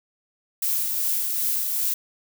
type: noise with tremolo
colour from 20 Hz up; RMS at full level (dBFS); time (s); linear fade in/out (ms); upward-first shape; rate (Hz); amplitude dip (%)
violet; -23; 0.62-1.94; 5; triangle; 2.6; 35
effects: none